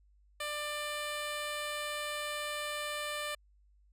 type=tone; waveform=10% pulse; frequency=594 Hz; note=D5; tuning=20 cents sharp; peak=-27 dBFS; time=0.4-3.35 s; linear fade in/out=5 ms; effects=added 50 Hz sine -62 dBFS peak until 3.92 s + resampled to 32000 Hz